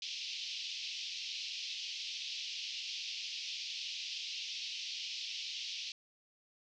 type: band-pass noise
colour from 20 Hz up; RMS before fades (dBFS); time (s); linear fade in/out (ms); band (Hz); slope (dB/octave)
pink; -42; 0.02-5.92; 2; 2600 to 5600; 48
effects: none